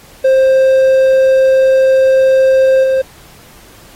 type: tone with level steps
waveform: triangle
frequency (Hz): 528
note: C5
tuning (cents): +16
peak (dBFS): -4 / -7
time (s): 0.24-3.02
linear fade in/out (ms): 10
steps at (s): 2.83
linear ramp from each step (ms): 10
effects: pink hiss -41 dBFS RMS until 3.95 s + AAC 48 kbps